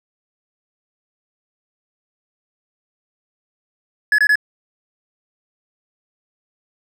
triangle tone bursts, 1701 Hz, G#6, 41 cents sharp, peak -9 dBFS, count 3, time 4.12-4.356 s, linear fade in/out 2 ms, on 64 ms, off 22 ms, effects none

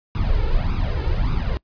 brown noise with flanger, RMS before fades -20 dBFS, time 0.15-1.57 s, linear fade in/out 0 ms, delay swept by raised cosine 0.79 to 2.29 ms, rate 1.7 Hz, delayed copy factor +0.8, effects noise-tail reverb RT60 0.1 s tail -23 dB re dry + resampled to 11025 Hz

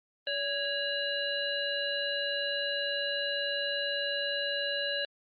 harmonic tone with a mistuned harmonic, 570 Hz, C#5, 48 cents sharp, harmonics 1 / 3 / 5 / 7, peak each -35 / -35 / -35 / -35 dBFS, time 0.27-5.05 s, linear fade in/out 2 ms, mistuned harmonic 3, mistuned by -60 cents, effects Opus 32 kbps

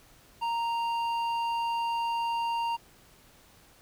sine tone with hard clipping, 930 Hz, A#5, 4 cents flat, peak -29 dBFS, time 0.41-2.77 s, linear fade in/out 20 ms, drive 8 dB, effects pink hiss -58 dBFS RMS until 3.81 s

